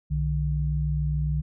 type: tone pair together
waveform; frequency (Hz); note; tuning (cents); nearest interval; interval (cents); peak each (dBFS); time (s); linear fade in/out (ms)
sine; 63.12 / 150.3; B1 / D3; +38 / +40; octave + minor third; 1502; -26 / -25; 0.1-1.42; 20
effects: none